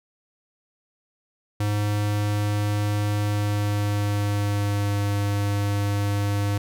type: tone with pitch glide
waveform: square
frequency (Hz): 103.83 to 101.63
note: G#2 to G#2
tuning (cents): 0 to -37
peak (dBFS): -22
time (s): 1.6-6.58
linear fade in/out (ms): 5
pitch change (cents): -37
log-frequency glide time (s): 3.16-5.02
effects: none